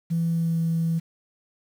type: tone with pitch glide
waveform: sine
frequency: 166.8 to 164.79 Hz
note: E3 to E3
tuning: +21 to 0 cents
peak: -20 dBFS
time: 0.1-1 s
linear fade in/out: 20 ms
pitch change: -21 cents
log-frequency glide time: 0.28-0.6 s
effects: tanh soft clip ceiling -16 dBFS + 8-bit